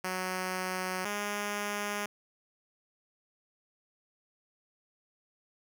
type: tone pair in turn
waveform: 5% pulse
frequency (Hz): 185 / 205.8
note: F#3 / G#3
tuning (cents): 0 / -16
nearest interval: major second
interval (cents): 184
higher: second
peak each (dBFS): -21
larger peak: neither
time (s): 0.04-1.05 / 1.05-2.06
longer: neither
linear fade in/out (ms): 5
effects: none